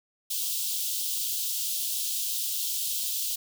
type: high-pass noise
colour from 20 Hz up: white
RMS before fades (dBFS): -30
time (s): 0.3-3.36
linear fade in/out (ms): 10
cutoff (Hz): 3000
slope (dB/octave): 48
effects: none